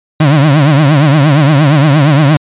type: tone with vibrato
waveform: 35% pulse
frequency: 146.7 Hz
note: D3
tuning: 2 cents flat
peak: -3 dBFS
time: 0.2-2.37 s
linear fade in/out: 5 ms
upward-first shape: triangle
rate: 8.6 Hz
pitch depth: 180 cents each way
effects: resampled to 8000 Hz